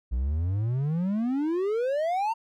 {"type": "exponential sweep", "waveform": "triangle", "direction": "up", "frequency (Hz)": [57.4, 932.3], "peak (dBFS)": -22, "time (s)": [0.11, 2.34], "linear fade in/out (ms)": 20, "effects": []}